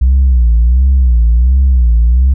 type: tone with vibrato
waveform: sine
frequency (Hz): 61.5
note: B1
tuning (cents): -7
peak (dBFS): -3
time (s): 0.01-2.34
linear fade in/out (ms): 10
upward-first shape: sine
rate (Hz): 1.4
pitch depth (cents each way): 140
effects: tanh soft clip ceiling -3 dBFS